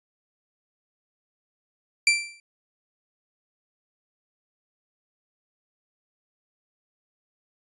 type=tone with exponential decay; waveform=sawtooth; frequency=2349 Hz; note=D7; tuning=in tune; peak=-10 dBFS; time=2.07-2.4 s; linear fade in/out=2 ms; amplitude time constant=71 ms; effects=resampled to 24000 Hz